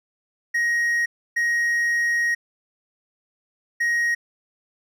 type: tone bursts at uneven times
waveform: triangle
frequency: 1882 Hz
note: A#6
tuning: 16 cents sharp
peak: -17 dBFS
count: 3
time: 0.54-1.06 / 1.36-2.35 / 3.8-4.15 s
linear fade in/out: 10 ms
effects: none